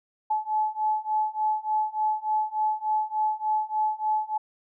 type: beating tone pair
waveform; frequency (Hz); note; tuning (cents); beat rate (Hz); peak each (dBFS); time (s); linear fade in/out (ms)
sine; 858 / 861.4; A5 / A5; -44 / -37; 3.4; -27 / -26; 0.3-4.38; 10
effects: none